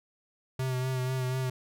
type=tone with vibrato; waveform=square; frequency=129 Hz; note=C3; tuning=24 cents flat; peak=-29 dBFS; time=0.59-1.5 s; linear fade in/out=5 ms; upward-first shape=sine; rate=4.1 Hz; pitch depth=28 cents each way; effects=none